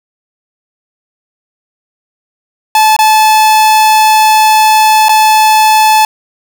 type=tone with dropouts; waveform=45% pulse; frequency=867 Hz; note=A5; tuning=26 cents flat; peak=-4 dBFS; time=2.75-6.05 s; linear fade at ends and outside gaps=2 ms; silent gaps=2.965-2.989 / 5.085-5.092 s; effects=none

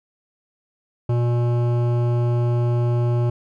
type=tone with hard clipping; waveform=sine; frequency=120 Hz; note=B2; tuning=49 cents flat; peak=-19 dBFS; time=1.09-3.3 s; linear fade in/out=5 ms; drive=14 dB; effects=none

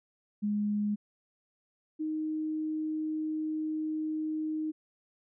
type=tone pair in turn; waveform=sine; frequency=207.7 / 311.2 Hz; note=G#3 / D#4; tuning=0 / 0 cents; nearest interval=perfect fifth; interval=700 cents; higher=second; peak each=-27 / -30 dBFS; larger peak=first; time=0.42-0.96 / 1.99-4.72 s; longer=second; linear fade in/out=20 ms; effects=none

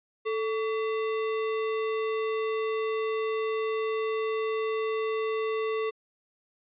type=tone with sample-and-hold; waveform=sine; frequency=440 Hz; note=A4; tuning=in tune; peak=-26 dBFS; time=0.25-5.91 s; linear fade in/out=20 ms; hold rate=1575 Hz; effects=resampled to 8000 Hz

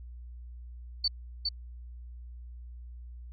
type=tone with echo; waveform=sine; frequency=4504 Hz; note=C#8; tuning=27 cents sharp; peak=-24 dBFS; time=1.04-1.08 s; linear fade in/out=5 ms; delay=410 ms; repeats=1; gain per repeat=-3 dB; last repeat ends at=1.49 s; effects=added 60 Hz sine -42 dBFS peak until 3.32 s

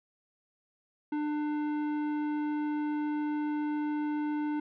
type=tone with tanh clipping; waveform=sine; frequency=298.8 Hz; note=D4; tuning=30 cents sharp; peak=-31 dBFS; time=1.12-4.6 s; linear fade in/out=5 ms; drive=13 dB; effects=none

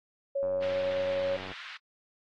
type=tone; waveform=sine; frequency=554.4 Hz; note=C#5; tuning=in tune; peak=-27 dBFS; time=0.35-1.37 s; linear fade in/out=10 ms
type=click train; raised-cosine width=1 ms; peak=-30 dBFS; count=103; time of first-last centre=0.43-1.516 s; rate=93.9 Hz
type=band-pass noise; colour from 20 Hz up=pink; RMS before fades=-45 dBFS; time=0.62-1.77 s; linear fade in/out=5 ms; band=1400 to 3700 Hz; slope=24 dB/octave
effects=AAC 32 kbps

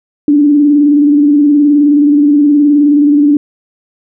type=tone with vibrato; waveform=sine; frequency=291.5 Hz; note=D4; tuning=13 cents flat; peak=-4 dBFS; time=0.28-3.37 s; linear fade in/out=2 ms; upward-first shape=square; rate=19 Hz; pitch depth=38 cents each way; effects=none

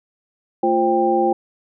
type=tone cluster; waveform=sine; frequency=223.7 / 348.1 / 527 / 790 Hz; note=A3 / F4 / C5 / G5; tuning=+29 / -6 / +12 / +13 cents; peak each=-25 / -18 / -22 / -18 dBFS; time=0.63-1.33 s; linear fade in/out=5 ms; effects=none

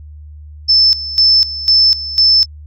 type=tone with tremolo; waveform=sine; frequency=5274 Hz; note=E8; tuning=in tune; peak=-6 dBFS; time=0.68-2.46 s; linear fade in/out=20 ms; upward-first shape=square; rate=2 Hz; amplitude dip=80%; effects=added 75 Hz sine -31 dBFS peak until 2.66 s

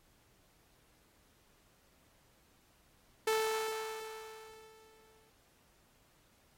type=tone with exponential decay; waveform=sawtooth; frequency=439.8 Hz; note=A4; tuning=1 cent flat; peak=-24 dBFS; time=3.27-5.3 s; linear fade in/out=5 ms; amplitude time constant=440 ms; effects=pink hiss -69 dBFS RMS until 6.57 s + AAC 48 kbps

